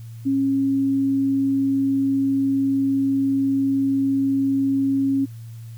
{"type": "tone", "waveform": "sine", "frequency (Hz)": 272.6, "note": "C#4", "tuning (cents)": -29, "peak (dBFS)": -17, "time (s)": [0.25, 5.26], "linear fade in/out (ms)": 20, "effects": ["added 114 Hz sine -34 dBFS peak until 5.77 s", "white hiss -55 dBFS RMS until 5.77 s"]}